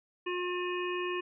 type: harmonic tone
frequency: 358.2 Hz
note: F4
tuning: 44 cents sharp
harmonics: 1 / 3 / 5 / 7 / 8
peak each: -33 / -38 / -42 / -40 / -44 dBFS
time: 0.26-1.21 s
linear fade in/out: 10 ms
effects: none